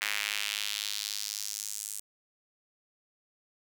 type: tone with high-pass filter sweep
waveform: square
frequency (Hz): 51.91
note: G#1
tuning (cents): 0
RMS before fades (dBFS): -35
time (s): 0.01-2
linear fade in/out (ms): 5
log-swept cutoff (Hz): 2000 to 8300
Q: 1.8
effects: none